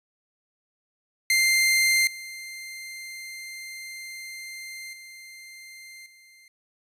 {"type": "tone with level steps", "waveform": "sawtooth", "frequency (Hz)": 2093, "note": "C7", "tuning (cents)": 0, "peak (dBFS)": [-15, -33, -39, -48], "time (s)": [1.3, 6.48], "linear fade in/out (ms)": 2, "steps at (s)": [2.07, 4.93, 6.06], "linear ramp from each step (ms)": 2, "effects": ["resampled to 32000 Hz"]}